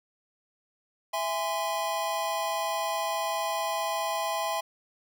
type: chord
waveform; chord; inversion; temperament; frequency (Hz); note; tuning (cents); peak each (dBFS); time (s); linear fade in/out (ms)
square; E augmented; none; just; 659.3 / 824.1 / 1030.1; E5 / G#5 / B#5; 0 / -14 / -27; -33; 1.13-4.61; 10
effects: none